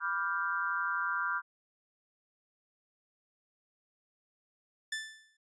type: chord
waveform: sine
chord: G dominant seventh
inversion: first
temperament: equal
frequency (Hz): 987.8 / 1174.7 / 1396.9 / 1568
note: B5 / D6 / F6 / G6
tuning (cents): 0 / 0 / 0 / 0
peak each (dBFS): -39 / -37 / -33 / -36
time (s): 0-1.42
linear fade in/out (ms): 50
type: tone with exponential decay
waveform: sawtooth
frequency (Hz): 1760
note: A6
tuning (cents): 0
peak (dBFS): -28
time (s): 4.92-5.37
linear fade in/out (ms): 5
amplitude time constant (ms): 96
effects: resampled to 22050 Hz